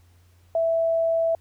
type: tone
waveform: sine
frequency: 659.3 Hz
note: E5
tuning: in tune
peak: -19 dBFS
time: 0.55-1.35 s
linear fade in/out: 2 ms
effects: added 88 Hz sine -54 dBFS peak until 1.4 s + pink hiss -64 dBFS RMS until 1.4 s